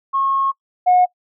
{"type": "tone pair in turn", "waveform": "sine", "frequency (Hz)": [1087, 725.5], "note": ["C#6", "F#5"], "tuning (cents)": [-34, -34], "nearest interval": "perfect fifth", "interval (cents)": 700, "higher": "first", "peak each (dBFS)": [-15, -8], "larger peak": "second", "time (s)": [[0.13, 0.52], [0.86, 1.06]], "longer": "first", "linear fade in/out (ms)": 20, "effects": ["noise-tail reverb RT60 0.1 s tail -22 dB re dry", "tanh soft clip ceiling -6 dBFS"]}